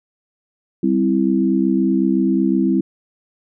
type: chord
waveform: sine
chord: C major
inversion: second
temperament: equal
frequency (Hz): 196 / 261.6 / 329.6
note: G3 / C4 / E4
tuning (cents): 0 / 0 / 0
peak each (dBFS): -18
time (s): 0.83-2.81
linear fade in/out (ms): 5
effects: none